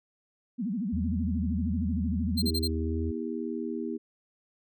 sine tone with vibrato, 213.4 Hz, G#3, 47 cents sharp, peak -28 dBFS, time 0.58-2.5 s, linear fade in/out 20 ms, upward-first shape sine, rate 13 Hz, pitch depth 280 cents each way
sine tone, 80.8 Hz, E2, 34 cents flat, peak -29 dBFS, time 0.92-3.12 s, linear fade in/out 20 ms
40% pulse tone bursts, 4160 Hz, C8, 11 cents flat, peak -27 dBFS, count 4, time 2.37-2.678 s, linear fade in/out 10 ms, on 53 ms, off 32 ms
harmonic tone, 80.3 Hz, E2, 45 cents flat, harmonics 3 / 4 / 5, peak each -34 / -35 / -36 dBFS, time 2.42-3.98 s, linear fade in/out 20 ms
effects none

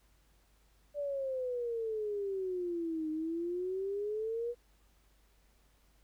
sine exponential two-way sweep, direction down then up, 587.3 to 308.7 to 484.7 Hz, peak -33 dBFS, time 0.94-4.55 s, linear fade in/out 50 ms, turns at 3.1 s, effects added 50 Hz sine -66 dBFS peak until 6.03 s + pink hiss -71 dBFS RMS until 6.03 s

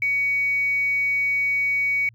sine tone with quantisation, 2250 Hz, C#7, 25 cents sharp, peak -19 dBFS, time 0.02-2.09 s, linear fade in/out 2 ms, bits 8, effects added 115 Hz sine -49 dBFS peak until 2.14 s

